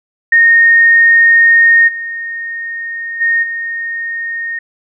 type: tone with level steps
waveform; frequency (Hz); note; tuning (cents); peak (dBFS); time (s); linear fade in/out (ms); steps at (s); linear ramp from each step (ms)
sine; 1847; A#6; -16; -4 / -19 / -9 / -17; 0.32-4.59; 5; 1.87 / 3.2 / 3.42; 20
effects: none